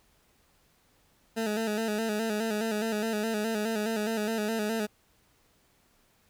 20% pulse tone with vibrato, 217.7 Hz, A3, 18 cents flat, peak -23 dBFS, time 1.36-4.87 s, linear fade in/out 20 ms, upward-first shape square, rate 4.8 Hz, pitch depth 59 cents each way, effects pink hiss -66 dBFS RMS until 6.29 s

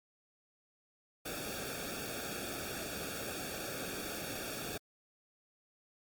pink noise with comb filter, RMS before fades -41 dBFS, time 1.25-4.78 s, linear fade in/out 10 ms, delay 0.99 ms, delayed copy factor -0.9, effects Opus 48 kbps

